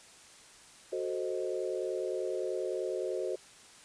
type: chord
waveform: sine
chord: F# diminished seventh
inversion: none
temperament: equal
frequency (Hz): 370 / 440 / 523.3 / 622.3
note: F#4 / A4 / C5 / Eb5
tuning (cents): 0 / 0 / 0 / 0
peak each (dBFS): -35 / -38 / -37 / -40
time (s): 0.92-3.36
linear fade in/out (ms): 10
effects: white hiss -55 dBFS RMS until 3.84 s + resampled to 22050 Hz